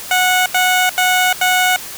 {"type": "tone bursts", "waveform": "15% pulse", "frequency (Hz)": 735, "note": "F#5", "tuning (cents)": -12, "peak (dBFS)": -5, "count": 4, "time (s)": [0.11, 1.762], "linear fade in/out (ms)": 2, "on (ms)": 350, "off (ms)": 84, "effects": ["white hiss -30 dBFS RMS until 1.97 s"]}